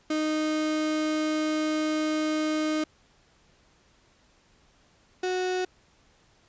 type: tone pair in turn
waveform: 35% pulse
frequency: 309.2 / 367.7 Hz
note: D#4 / F#4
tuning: -11 / -11 cents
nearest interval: minor third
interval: 300 cents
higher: second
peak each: -23 / -24 dBFS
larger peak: first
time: 0.1-2.84 / 5.23-5.65 s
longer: first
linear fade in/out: 5 ms
effects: pink hiss -62 dBFS RMS until 6.48 s + resampled to 16000 Hz